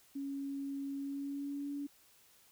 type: tone with pitch glide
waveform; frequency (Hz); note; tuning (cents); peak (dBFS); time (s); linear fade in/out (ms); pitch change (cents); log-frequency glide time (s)
sine; 277.2 to 285; C#4 to C#4; 0 to +48; -37; 0.15-1.87; 10; +48; 0.95-1.73
effects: white hiss -65 dBFS RMS until 2.51 s